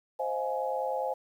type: chord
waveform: sine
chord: F minor seventh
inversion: second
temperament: just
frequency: 523.8 / 628.6 / 698.5 / 838.1 Hz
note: C5 / Eb5 / F5 / Ab5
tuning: +2 / +18 / 0 / +16 cents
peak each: -32 / -37 / -37 / -33 dBFS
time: 0.19-1.14 s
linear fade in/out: 10 ms
effects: 10-bit